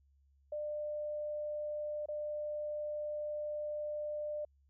sine tone with dropouts, 598 Hz, D5, 31 cents sharp, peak -36 dBFS, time 0.52-4.45 s, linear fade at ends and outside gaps 5 ms, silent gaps 2.059-2.085 s, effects added 69 Hz sine -66 dBFS peak until 4.69 s

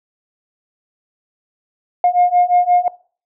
sine beating tone pair, 710 / 715.7 Hz, F5 / F5, +28 / +42 cents, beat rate 5.7 Hz, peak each -13 dBFS, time 2.04-2.88 s, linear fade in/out 2 ms, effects noise-tail reverb RT60 0.4 s tail -20 dB re dry + tanh soft clip ceiling -5 dBFS

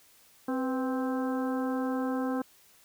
harmonic tone with a mistuned harmonic, 261.6 Hz, C4, in tune, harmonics 1 / 2 / 3 / 4 / 5 / 6, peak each -29 / -35 / -39 / -41 / -43 / -45 dBFS, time 0.48-2.42 s, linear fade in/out 5 ms, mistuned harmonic 2, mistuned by -69 cents, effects white hiss -60 dBFS RMS until 2.84 s

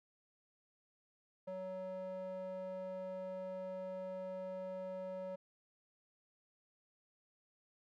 square tone with band-pass filter, 186.6 Hz, F#3, 15 cents sharp, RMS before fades -44 dBFS, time 1.47-5.36 s, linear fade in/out 10 ms, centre 590 Hz, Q 3.2, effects none

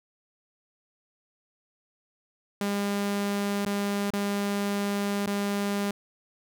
sawtooth tone with dropouts, 201.9 Hz, G#3, 49 cents flat, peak -22 dBFS, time 2.61-5.91 s, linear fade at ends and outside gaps 2 ms, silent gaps 3.651-3.662 / 4.104-4.135 / 5.262-5.272 s, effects none

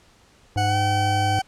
harmonic tone, 102 Hz, G#2, 31 cents flat, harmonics 1 / 3 / 5 / 7 / 8, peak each -22 / -32 / -36 / -39 / -40 dBFS, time 0.56-1.39 s, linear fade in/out 0 ms
40% pulse tone with pitch glide, 740 to 765.7 Hz, F#5 to G5, 0 to -41 cents, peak -20 dBFS, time 0.57-1.42 s, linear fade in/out 10 ms, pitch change +59 cents, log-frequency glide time 0.67-0.76 s
effects pink hiss -55 dBFS RMS until 1.47 s + low-pass 8000 Hz 12 dB/octave

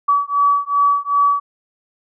sine beating tone pair, 1141 / 1143.6 Hz, C#6 / D6, +50 / -46 cents, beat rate 2.6 Hz, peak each -16 dBFS, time 0.08-1.4 s, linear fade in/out 10 ms, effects none

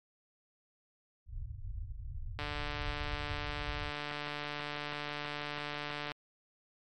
pink low-pass noise, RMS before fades -41 dBFS, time 1.26-3.92 s, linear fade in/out 50 ms, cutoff 120 Hz, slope 96 dB/octave
click train, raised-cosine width 0.3 ms, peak -22 dBFS, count 549, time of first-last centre 2.39-6.118 s, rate 147 Hz
effects MP3 64 kbps

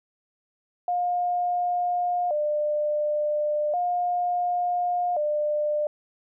sine tone with vibrato, 652 Hz, E5, 19 cents flat, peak -22 dBFS, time 0.88-5.87 s, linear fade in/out 2 ms, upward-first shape square, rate 0.35 Hz, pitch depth 150 cents each way, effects none

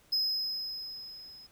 triangle tone with level ramp, 5090 Hz, D#8, 39 cents sharp, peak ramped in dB -24 to -48 dBFS, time 0.12-1.47 s, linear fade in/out 10 ms, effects pink hiss -63 dBFS RMS until 1.51 s

